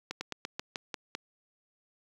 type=slowing click train; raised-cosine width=0.2 ms; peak=-17 dBFS; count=8; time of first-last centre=0.11-1.15 s; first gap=100 ms; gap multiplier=1.13; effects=high-pass 100 Hz 12 dB/octave + 8-bit